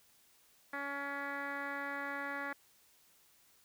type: tone with low-pass filter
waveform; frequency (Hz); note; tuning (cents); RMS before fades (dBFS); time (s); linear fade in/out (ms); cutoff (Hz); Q
10% pulse; 281.4; C#4; +26; -40; 0.73-2.53; 5; 1900; 3.5
effects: white hiss -67 dBFS RMS until 3.64 s